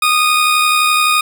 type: tone with amplitude modulation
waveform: 20% pulse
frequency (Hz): 1236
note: D#6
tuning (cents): -12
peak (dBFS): -4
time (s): 0.02-1.21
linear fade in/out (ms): 5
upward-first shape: sine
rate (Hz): 71.7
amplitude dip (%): 35
effects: 7-bit